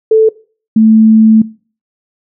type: tone pair in turn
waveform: sine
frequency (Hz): 440 / 220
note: A4 / A3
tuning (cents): 0 / 0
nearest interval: octave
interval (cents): 1200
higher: first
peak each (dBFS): -3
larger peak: neither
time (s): 0.11-0.29 / 0.76-1.42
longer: second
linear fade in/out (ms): 5
effects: noise-tail reverb RT60 0.4 s tail -21 dB re dry